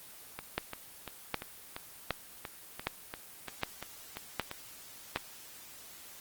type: two click trains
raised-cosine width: 0.3 ms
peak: -22 / -13 dBFS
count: 13 / 7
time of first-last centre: 0.39-4.514 / 0.58-5.16 s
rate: 2.91 / 1.31 Hz
effects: white hiss -51 dBFS RMS until 6.2 s + Opus 24 kbps